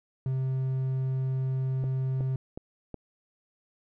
triangle tone, 131.5 Hz, C3, 9 cents sharp, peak -24 dBFS, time 0.26-2.36 s, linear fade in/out 2 ms
click train, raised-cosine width 2 ms, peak -24 dBFS, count 4, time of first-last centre 1.84-2.943 s, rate 2.72 Hz
effects none

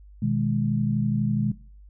sine chord, G# minor, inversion first, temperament equal, 123.47 / 155.56 / 207.7 Hz, B2 / D#3 / G#3, 0 / 0 / 0 cents, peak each -26 / -27 / -24 dBFS, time 0.22-1.52 s, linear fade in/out 5 ms, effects noise-tail reverb RT60 0.4 s tail -17 dB re dry + added 50 Hz sine -45 dBFS peak until 1.89 s

